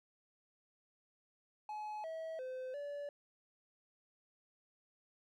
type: tone with pitch steps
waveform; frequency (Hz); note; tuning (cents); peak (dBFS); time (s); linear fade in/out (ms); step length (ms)
triangle; 849 / 646 / 514 / 576; G#5 / E5 / C5 / D5; +38 / -35 / -31 / -34; -39; 1.69-3.09; 2; 350
effects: none